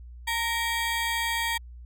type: ring-modulated tone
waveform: 25% pulse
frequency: 1396 Hz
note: F6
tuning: 1 cent flat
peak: -19 dBFS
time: 0.27-1.58 s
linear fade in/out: 10 ms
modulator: 477 Hz
effects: added 60 Hz sine -41 dBFS peak until 1.85 s